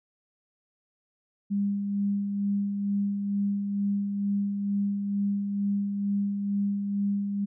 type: tone with tremolo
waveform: sine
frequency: 201.1 Hz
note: G3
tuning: 44 cents sharp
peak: -23 dBFS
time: 1.5-7.46 s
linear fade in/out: 20 ms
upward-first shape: sine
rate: 2.2 Hz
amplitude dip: 40%
effects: none